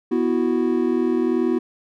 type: chord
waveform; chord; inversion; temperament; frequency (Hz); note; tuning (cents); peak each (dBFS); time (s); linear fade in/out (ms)
triangle; B suspended fourth; none; equal; 246.9 / 329.6 / 370; B3 / E4 / F#4; 0 / 0 / 0; -20; 0.11-1.59; 10
effects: none